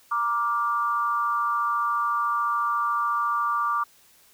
sine tone with amplitude modulation, 1174.7 Hz, D6, in tune, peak -18 dBFS, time 0.11-3.84 s, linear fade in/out 10 ms, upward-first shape sine, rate 234 Hz, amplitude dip 80%, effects white hiss -57 dBFS RMS until 4.33 s

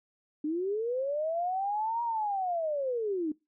sine linear two-way sweep, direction up then down, 292.3 to 952 to 292.3 Hz, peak -28 dBFS, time 0.44-3.32 s, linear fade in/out 5 ms, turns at 2.03 s, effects noise-tail reverb RT60 0.2 s tail -21 dB re dry

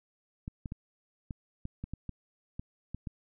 clicks, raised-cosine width 5 ms, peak -25 dBFS, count 11, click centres 0.479 / 0.658 / 0.721 / 1.308 / 1.654 / 1.84 / 1.936 / 2.093 / 2.595 / 2.946 / 3.072 s, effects none

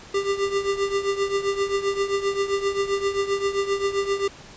square tone with tremolo, 396.9 Hz, G4, 22 cents sharp, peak -19 dBFS, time 0.14-4.28 s, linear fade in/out 5 ms, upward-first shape triangle, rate 7.6 Hz, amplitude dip 80%, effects pink hiss -44 dBFS RMS until 4.56 s + resampled to 16000 Hz

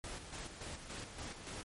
pink noise with tremolo, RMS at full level -45 dBFS, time 0.04-1.63 s, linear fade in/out 0 ms, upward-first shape square, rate 3.5 Hz, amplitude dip 50%, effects MP3 48 kbps

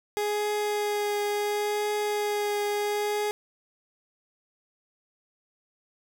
30% pulse tone with vibrato, 415.3 Hz, G#4, in tune, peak -23 dBFS, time 0.17-3.31 s, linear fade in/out 0 ms, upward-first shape triangle, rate 0.71 Hz, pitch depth 14 cents each way, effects none

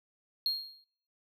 triangle tone with exponential decay, 4249 Hz, C8, 26 cents sharp, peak -24 dBFS, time 0.46-0.84 s, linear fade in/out 1 ms, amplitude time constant 81 ms, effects noise-tail reverb RT60 0.7 s tail -24 dB re dry

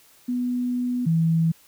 sine tone pair in turn, 246.9 / 163.65 Hz, B3 / E3, 0 / -12 cents, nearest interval perfect fifth, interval 712 cents, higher first, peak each -22 / -17 dBFS, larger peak second, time 0.28-1.06 / 1.06-1.52 s, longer first, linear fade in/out 10 ms, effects white hiss -55 dBFS RMS until 1.67 s

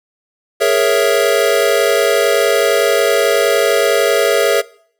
square chord, A# half-diminished seventh, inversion third, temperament equal, 415.3 / 466.2 / 554.4 / 659.3 Hz, G#4 / A#4 / C#5 / E5, 0 / 0 / 0 / 0 cents, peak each -17 dBFS, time 0.6-4.62 s, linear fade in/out 20 ms, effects noise-tail reverb RT60 0.6 s tail -22 dB re dry

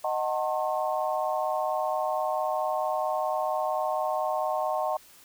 sine chord, D# diminished seventh, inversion none, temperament just, 622.3 / 746.7 / 896 / 1075.3 Hz, D#5 / F#5 / A5 / C6, 0 / +16 / +31 / +47 cents, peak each -29 / -30 / -33 / -33 dBFS, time 0.04-4.97 s, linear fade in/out 5 ms, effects white hiss -54 dBFS RMS until 5.24 s

